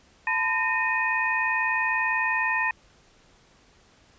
sine tone cluster, 885 / 1005 / 1831 / 2495 Hz, A5 / B5 / A#6 / D#7, +10 / +30 / -32 / +4 cents, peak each -30 / -30 / -25 / -28 dBFS, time 0.27-2.71 s, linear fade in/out 2 ms, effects pink hiss -58 dBFS RMS until 4.18 s + resampled to 16000 Hz

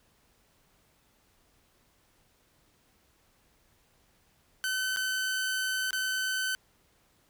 sawtooth tone with dropouts, 1523 Hz, F#6, 50 cents sharp, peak -25 dBFS, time 4.64-6.55 s, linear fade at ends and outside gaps 0 ms, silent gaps 4.962-4.97 / 5.907-5.93 s, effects pink hiss -67 dBFS RMS until 7.29 s

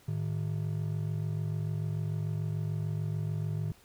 triangle ring-modulated tone, 130.8 Hz, C3, in tune, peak -25 dBFS, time 0.08-3.72 s, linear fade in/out 2 ms, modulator 23.4 Hz, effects pink hiss -60 dBFS RMS until 3.84 s

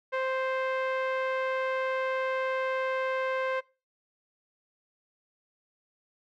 sawtooth tone with low-pass filter, 523.3 Hz, C5, in tune, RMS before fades -30 dBFS, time 0.12-3.61 s, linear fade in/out 20 ms, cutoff 2000 Hz, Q 1.5, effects noise-tail reverb RT60 0.3 s tail -22 dB re dry

